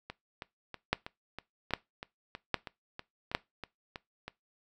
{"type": "two click trains", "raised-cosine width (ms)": 0.3, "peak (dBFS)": [-10, -24], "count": [4, 14], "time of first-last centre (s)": [[0.93, 3.349], [0.1, 4.28]], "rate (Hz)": [1.24, 3.11], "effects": ["noise-tail reverb RT60 0.2 s tail -21 dB re dry"]}